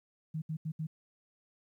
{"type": "tone bursts at uneven times", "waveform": "sine", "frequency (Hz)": 157.6, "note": "D#3", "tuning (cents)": 23, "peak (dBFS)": -33, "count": 4, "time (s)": [[0.34, 0.42], [0.49, 0.57], [0.65, 0.72], [0.79, 0.87]], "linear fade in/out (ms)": 10, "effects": ["12-bit"]}